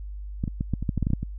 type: clicks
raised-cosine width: 5 ms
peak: -13 / -16 / -14 / -11 / -18 / -11 / -12 / -12 / -12 / -14 / -9 / -17 dBFS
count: 12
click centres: 0.439 / 0.478 / 0.609 / 0.737 / 0.826 / 0.892 / 0.977 / 1.027 / 1.069 / 1.104 / 1.134 / 1.23 s
effects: added 50 Hz sine -33 dBFS peak until 1.38 s